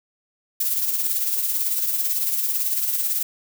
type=noise with tremolo; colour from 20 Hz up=violet; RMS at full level=-21 dBFS; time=0.6-3.23 s; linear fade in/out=5 ms; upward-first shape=sine; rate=18 Hz; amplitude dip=45%; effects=none